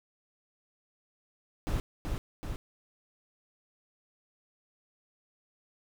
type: noise with echo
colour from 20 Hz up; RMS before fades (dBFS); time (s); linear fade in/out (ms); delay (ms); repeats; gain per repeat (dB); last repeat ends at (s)
brown; -30; 1.67-1.8; 0; 380; 2; -3; 2.56
effects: none